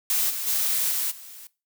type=noise with level steps; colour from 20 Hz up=blue; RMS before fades=-23 / -30 / -24 / -26 / -43 dBFS; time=0.1-1.47 s; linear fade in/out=2 ms; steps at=0.29 / 0.46 / 0.9 / 1.1 s; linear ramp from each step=20 ms; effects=noise-tail reverb RT60 0.3 s tail -21 dB re dry